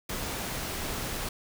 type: noise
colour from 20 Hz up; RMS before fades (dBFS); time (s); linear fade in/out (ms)
pink; -34; 0.09-1.29; 5
effects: none